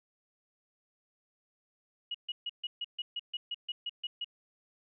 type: tone bursts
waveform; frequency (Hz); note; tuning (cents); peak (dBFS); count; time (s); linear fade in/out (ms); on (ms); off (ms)
sine; 2900; F#7; -35; -33; 13; 2.11-4.245; 5; 35; 140
effects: none